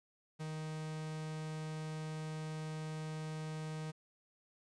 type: tone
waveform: 45% pulse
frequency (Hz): 156.2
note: D#3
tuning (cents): +7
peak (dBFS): -40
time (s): 0.39-3.92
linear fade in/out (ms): 20
effects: resampled to 22050 Hz + 11-bit

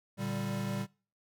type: chord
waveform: square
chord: G minor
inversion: first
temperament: equal with one note detuned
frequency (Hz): 116.54 / 146.24 / 196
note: Bb2 / D3 / G3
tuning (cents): 0 / -7 / 0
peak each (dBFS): -39 / -40 / -36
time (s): 0.17-0.87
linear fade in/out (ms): 50
effects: noise-tail reverb RT60 0.4 s tail -25 dB re dry

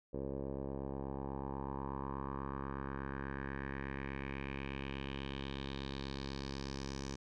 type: tone with low-pass filter sweep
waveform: 10% pulse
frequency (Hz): 68.2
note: C#2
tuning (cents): -28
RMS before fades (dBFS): -42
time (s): 0.13-7.16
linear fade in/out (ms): 10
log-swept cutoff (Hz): 530 to 6000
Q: 3.4
effects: none

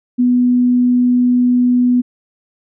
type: tone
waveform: sine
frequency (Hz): 246.9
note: B3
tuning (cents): 0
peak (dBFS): -9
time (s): 0.18-2.02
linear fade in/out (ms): 20
effects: none

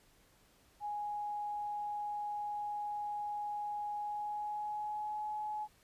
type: tone with pitch glide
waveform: sine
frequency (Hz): 830.6 to 847.1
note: G#5 to G#5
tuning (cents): 0 to +34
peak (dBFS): -36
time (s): 0.8-5.68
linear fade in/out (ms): 50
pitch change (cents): +34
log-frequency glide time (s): 3.94-5.3
effects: pink hiss -67 dBFS RMS until 5.83 s + resampled to 32000 Hz

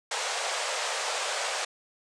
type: band-pass noise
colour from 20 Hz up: pink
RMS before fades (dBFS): -31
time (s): 0.11-1.65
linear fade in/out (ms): 5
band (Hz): 480 to 8800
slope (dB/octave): 48
effects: none

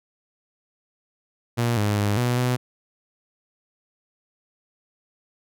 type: tone with pitch steps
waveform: sawtooth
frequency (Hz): 118.7 / 103.9 / 102.7 / 122.5 / 124.7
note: A#2 / G#2 / G#2 / B2 / B2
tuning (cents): +32 / +1 / -19 / -14 / +17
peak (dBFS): -16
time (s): 1.57-2.57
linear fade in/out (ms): 20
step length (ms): 200
effects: none

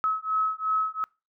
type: beating tone pair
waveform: sine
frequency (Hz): 1285 / 1287.8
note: E6 / E6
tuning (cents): -45 / -41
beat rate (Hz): 2.8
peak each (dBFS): -27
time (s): 0.04-1.04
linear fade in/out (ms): 0
effects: noise-tail reverb RT60 0.3 s tail -26 dB re dry

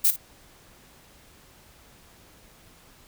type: noise with echo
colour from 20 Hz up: violet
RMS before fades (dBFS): -19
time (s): 0.04-0.11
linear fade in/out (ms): 10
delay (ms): 55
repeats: 1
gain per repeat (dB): -14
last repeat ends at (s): 0.165
effects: pink hiss -54 dBFS RMS until 3.07 s

